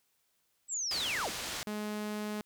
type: linear sweep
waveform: sine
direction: down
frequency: 7900 to 65.4 Hz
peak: -32 dBFS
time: 0.68-1.31 s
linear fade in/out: 50 ms
type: low-pass noise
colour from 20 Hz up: white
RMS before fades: -39 dBFS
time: 0.91-1.63 s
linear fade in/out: 0 ms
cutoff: 6300 Hz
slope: 12 dB/octave
type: tone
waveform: sawtooth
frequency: 210.7 Hz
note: G#3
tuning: 25 cents sharp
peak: -31 dBFS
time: 1.67-2.41 s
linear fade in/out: 0 ms
effects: white hiss -75 dBFS RMS until 2.45 s